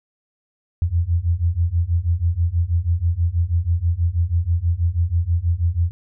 sine beating tone pair, 82.41 / 88.61 Hz, E2 / F2, 0 / +26 cents, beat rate 6.2 Hz, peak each -20 / -19 dBFS, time 0.82-5.91 s, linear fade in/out 0 ms, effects none

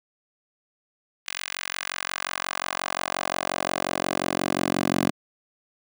10% pulse tone with high-pass filter sweep, 45.65 Hz, F#1, 23 cents flat, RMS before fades -28 dBFS, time 1.26-5.11 s, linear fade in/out 20 ms, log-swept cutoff 2300 to 240 Hz, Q 1.2, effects none

